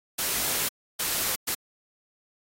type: noise bursts at uneven times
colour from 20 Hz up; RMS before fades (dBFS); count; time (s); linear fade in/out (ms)
white; -27; 3; 0.18-0.69 / 0.99-1.36 / 1.47-1.55; 10
effects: AAC 48 kbps

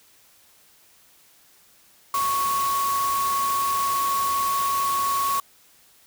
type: tone in noise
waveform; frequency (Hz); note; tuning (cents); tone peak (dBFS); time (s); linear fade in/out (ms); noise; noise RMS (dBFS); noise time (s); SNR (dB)
sine; 1108.7; C#6; 0; -21; 2.14-5.4; 2; white; -31; 2.14-5.4; +7
effects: white hiss -56 dBFS RMS until 6.06 s

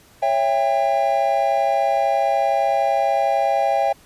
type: chord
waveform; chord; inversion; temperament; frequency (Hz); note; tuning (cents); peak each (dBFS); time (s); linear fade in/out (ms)
triangle; C# diminished; none; just; 554.4 / 665.2 / 798.3; C#5 / E5 / G5; 0 / +16 / +31; -21 / -19 / -17; 0.22-3.93; 10
effects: pink hiss -51 dBFS RMS until 4.05 s + resampled to 32000 Hz

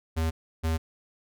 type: tone pair in turn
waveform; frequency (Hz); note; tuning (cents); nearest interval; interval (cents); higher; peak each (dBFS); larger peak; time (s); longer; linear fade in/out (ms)
square; 80.8 / 80.8; E2 / E2; -34 / -34; unison; 0; neither; -25; neither; 0.16-0.31 / 0.63-0.78; neither; 20
effects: none

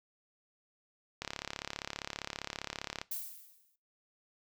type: click train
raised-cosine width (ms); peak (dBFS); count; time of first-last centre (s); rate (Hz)
0.2; -19; 64; 1.22-3.015; 35.1
type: noise with exponential decay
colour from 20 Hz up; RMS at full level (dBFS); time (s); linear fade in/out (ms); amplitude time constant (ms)
violet; -36; 3.11-3.76; 5; 140
effects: noise-tail reverb RT60 0.3 s tail -20 dB re dry

